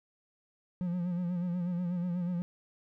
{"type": "tone with vibrato", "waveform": "triangle", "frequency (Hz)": 176.7, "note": "F3", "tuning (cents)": 21, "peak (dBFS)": -28, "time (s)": [0.81, 2.42], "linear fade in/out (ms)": 0, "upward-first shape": "sine", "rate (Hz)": 8.2, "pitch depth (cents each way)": 55, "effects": []}